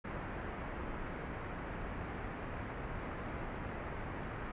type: low-pass noise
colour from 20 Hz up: pink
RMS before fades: -42 dBFS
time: 0.04-4.52 s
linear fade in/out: 10 ms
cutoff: 2100 Hz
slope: 24 dB/octave
effects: resampled to 8000 Hz